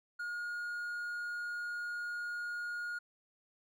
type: tone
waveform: triangle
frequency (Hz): 1432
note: F6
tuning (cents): +43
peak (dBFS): -35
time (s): 0.19-2.99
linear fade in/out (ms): 10
effects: none